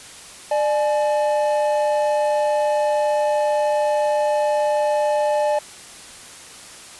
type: tone pair together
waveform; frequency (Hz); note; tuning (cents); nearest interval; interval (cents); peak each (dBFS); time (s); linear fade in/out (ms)
triangle; 597 / 849.9; D5 / G#5; +28 / +40; tritone; 612; -16 / -20; 0.51-5.59; 5
effects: white hiss -40 dBFS RMS until 6.99 s + resampled to 24000 Hz